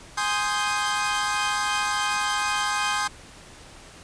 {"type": "chord", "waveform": "sawtooth", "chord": "Ab major seventh", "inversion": "none", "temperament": "equal", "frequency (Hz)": [830.6, 1046.5, 1244.5, 1568], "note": ["Ab5", "C6", "Eb6", "G6"], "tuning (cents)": [0, 0, 0, 0], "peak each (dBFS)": -25, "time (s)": [0.17, 3.08], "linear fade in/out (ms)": 10, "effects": ["pink hiss -46 dBFS RMS until 4.03 s", "resampled to 22050 Hz"]}